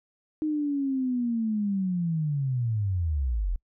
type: linear sweep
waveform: sine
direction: down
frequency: 311.3 to 39.02 Hz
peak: -24 dBFS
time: 0.42-3.56 s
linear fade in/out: 0 ms
effects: noise-tail reverb RT60 0.1 s tail -26 dB re dry